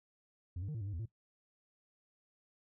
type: tone with pitch steps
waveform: sine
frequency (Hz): 88 / 98 / 152.5 / 112.1 / 97.7 / 102.7 / 82.6 / 112.5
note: F2 / G2 / D#3 / A2 / G2 / G#2 / E2 / A2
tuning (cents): +14 / 0 / -34 / +33 / -5 / -19 / +4 / +39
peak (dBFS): -35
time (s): 0.56-1.056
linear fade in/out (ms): 5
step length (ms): 62
effects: noise-tail reverb RT60 0.1 s tail -19 dB re dry + tanh soft clip ceiling -37 dBFS